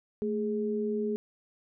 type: tone pair together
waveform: sine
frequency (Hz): 220 / 416.7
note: A3 / G#4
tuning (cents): 0 / +6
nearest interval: major seventh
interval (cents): 1106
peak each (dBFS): -31 / -30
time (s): 0.22-1.16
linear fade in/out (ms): 0
effects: none